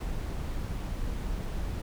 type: noise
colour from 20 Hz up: brown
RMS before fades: -33 dBFS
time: 0-1.82 s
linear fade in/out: 10 ms
effects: none